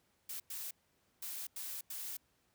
blue noise bursts at uneven times, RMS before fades -43 dBFS, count 5, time 0.29-0.4 / 0.5-0.71 / 1.22-1.47 / 1.56-1.81 / 1.9-2.17 s, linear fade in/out 5 ms, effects pink hiss -75 dBFS RMS until 2.54 s + high-pass 60 Hz 12 dB/octave

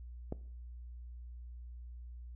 click, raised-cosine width 2 ms, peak -24 dBFS, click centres 0.324 s, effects noise-tail reverb RT60 0.5 s tail -19 dB re dry + added 60 Hz sine -45 dBFS peak until 2.35 s

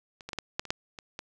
clicks, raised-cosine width 0.2 ms, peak -28 / -21 / -17 / -14 / -11 / -26 / -9 / -24 / -20 dBFS, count 9, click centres 0.208 / 0.29 / 0.332 / 0.387 / 0.595 / 0.653 / 0.705 / 0.988 / 1.191 s, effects none

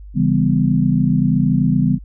sine chord, C# half-diminished seventh, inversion none, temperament just, 138.59 / 166.31 / 199.57 / 249.5 Hz, C#3 / E3 / G3 / B3, 0 / +16 / +31 / +18 cents, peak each -18 dBFS, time 0.14-1.99 s, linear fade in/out 50 ms, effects added 50 Hz sine -33 dBFS peak until 2.04 s

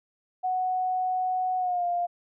sine tone with pitch glide, 740 to 701.3 Hz, F#5 to F5, 0 to +7 cents, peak -24 dBFS, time 0.43-2.07 s, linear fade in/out 20 ms, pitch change -93 cents, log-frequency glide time 1.58-1.85 s, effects none

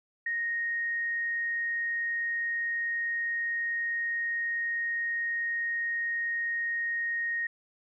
sine tone, 1864.7 Hz, A#6, in tune, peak -28 dBFS, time 0.26-7.47 s, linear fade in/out 5 ms, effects none

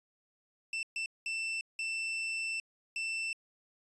40% pulse tone bursts at uneven times, 2671 Hz, E7, 22 cents sharp, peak -32 dBFS, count 5, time 0.73-0.83 / 0.96-1.06 / 1.26-1.61 / 1.79-2.6 / 2.96-3.33 s, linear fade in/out 2 ms, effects resampled to 22050 Hz

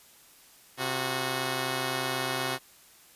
5% pulse tone pair together, 131.25 / 365.8 Hz, C3 / F#4, +6 / -20 cents, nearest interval octave + tritone, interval 1774 cents, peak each -20 dBFS, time 0.77-2.59 s, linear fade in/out 50 ms, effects white hiss -56 dBFS RMS until 3.15 s + resampled to 32000 Hz

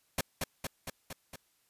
pink noise with echo, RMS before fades -30 dBFS, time 0.18-0.21 s, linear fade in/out 5 ms, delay 230 ms, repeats 5, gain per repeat -3 dB, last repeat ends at 1.36 s, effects white hiss -72 dBFS RMS until 1.69 s + resampled to 32000 Hz

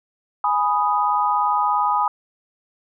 sine chord, G# minor, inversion none, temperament equal, 830.6 / 987.8 / 1244.5 Hz, G#5 / B5 / D#6, 0 / 0 / 0 cents, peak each -21 dBFS, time 0.44-2.08 s, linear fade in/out 2 ms, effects none

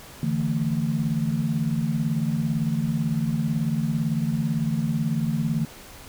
sine chord, D suspended second, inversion none, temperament equal with one note detuned, 146.83 / 164.81 / 224.2 Hz, D3 / E3 / A3, 0 / 0 / +33 cents, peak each -26 dBFS, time 0.23-5.65 s, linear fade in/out 2 ms, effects pink hiss -44 dBFS RMS until 6.08 s

